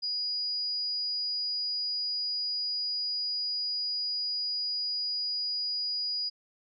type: tone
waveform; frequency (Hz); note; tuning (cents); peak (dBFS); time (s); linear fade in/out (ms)
sine; 4900; D#8; -27; -29; 0.02-6.3; 20
effects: none